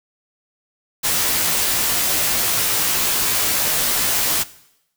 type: noise with comb filter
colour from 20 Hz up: white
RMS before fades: -19 dBFS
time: 1.03-4.44 s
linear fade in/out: 20 ms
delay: 15 ms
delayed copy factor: -0.85
effects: noise-tail reverb RT60 0.8 s tail -18 dB re dry